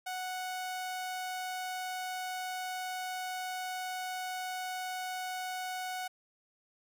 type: tone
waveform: sawtooth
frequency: 739 Hz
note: F#5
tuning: 2 cents flat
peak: -32 dBFS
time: 0.06-6.08 s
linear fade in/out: 10 ms
effects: none